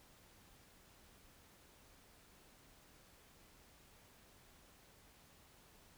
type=silence; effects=pink hiss -65 dBFS RMS until 5.97 s